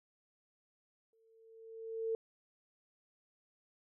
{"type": "tone with exponential growth", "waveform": "sine", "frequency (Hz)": 450, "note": "A4", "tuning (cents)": 39, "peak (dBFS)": -31, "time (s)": [1.13, 2.15], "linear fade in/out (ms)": 1, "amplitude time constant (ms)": 220, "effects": []}